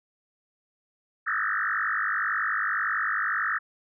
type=tone with frequency modulation; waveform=sine; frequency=1564 Hz; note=G6; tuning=4 cents flat; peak=-24 dBFS; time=1.26-3.59 s; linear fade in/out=20 ms; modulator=50.9 Hz; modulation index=6.2; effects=none